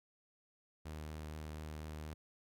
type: tone with vibrato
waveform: sawtooth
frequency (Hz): 77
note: D#2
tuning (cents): -17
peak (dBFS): -40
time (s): 0.85-2.14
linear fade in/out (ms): 10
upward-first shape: sine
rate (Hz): 4.2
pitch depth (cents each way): 10
effects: none